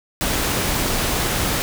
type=noise; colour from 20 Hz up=pink; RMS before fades=-21 dBFS; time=0.21-1.62 s; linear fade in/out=0 ms; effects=none